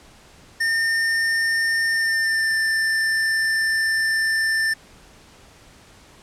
square tone with pitch glide, 1815 to 1781.8 Hz, A#6 to A6, -47 to +21 cents, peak -19 dBFS, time 0.6-4.74 s, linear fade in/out 10 ms, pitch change -32 cents, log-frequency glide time 1.88-2.57 s, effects pink hiss -49 dBFS RMS until 6.22 s + low-pass 9000 Hz 12 dB/octave

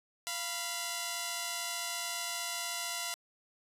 5% pulse tone pair together, 692 / 983.5 Hz, F5 / B5, -16 / -7 cents, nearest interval tritone, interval 609 cents, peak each -26 dBFS, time 0.27-3.14 s, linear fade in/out 0 ms, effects resampled to 32000 Hz

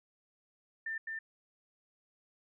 sine tone with echo, 1791 Hz, A6, 30 cents sharp, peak -35 dBFS, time 0.86-0.98 s, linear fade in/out 5 ms, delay 210 ms, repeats 1, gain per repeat -2 dB, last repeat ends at 1.19 s, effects none

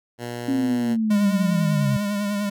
10% pulse tone, 120 Hz, B2, 49 cents flat, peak -21 dBFS, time 0.18-0.97 s, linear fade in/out 50 ms
sine linear sweep, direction down, 273 to 130 Hz, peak -19 dBFS, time 0.48-1.97 s, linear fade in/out 5 ms
square tone with vibrato, 204.2 Hz, G#3, 29 cents flat, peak -23 dBFS, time 1.1-2.5 s, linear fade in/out 10 ms, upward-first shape triangle, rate 10 Hz, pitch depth 41 cents each way
effects none

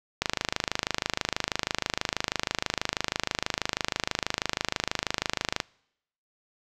click train, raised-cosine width 0.2 ms, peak -7 dBFS, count 142, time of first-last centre 0.22-5.602 s, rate 26.2 Hz, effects noise-tail reverb RT60 0.8 s tail -26 dB re dry

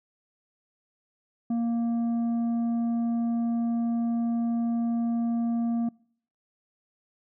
triangle tone with tanh clipping, 233.1 Hz, A#3, in tune, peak -25 dBFS, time 1.5-5.89 s, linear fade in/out 5 ms, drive 10 dB, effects noise-tail reverb RT60 0.6 s tail -26 dB re dry

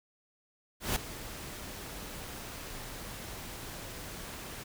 pink noise with ADSR envelope, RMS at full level -29 dBFS, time 0.8-4.64 s, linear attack 160 ms, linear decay 5 ms, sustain -14 dB, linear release 13 ms, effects none

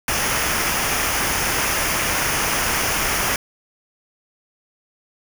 pink noise with comb filter, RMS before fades -21 dBFS, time 0.08-3.36 s, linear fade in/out 2 ms, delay 0.25 ms, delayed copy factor -0.6, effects none

